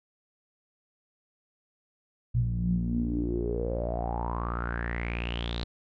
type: tone with low-pass filter sweep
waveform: sawtooth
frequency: 58.5 Hz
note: A#1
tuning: 7 cents sharp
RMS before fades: -30 dBFS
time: 2.34-5.64 s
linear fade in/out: 5 ms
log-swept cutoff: 120 to 4100 Hz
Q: 8.9
effects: none